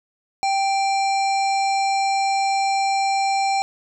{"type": "harmonic tone with a mistuned harmonic", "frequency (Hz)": 784, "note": "G5", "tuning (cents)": 0, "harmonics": [1, 3, 5, 7, 9, 10], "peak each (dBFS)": [-18, -28, -32, -35, -37, -38], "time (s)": [0.43, 3.62], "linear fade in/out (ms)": 0, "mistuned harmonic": 5, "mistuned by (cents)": 100, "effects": []}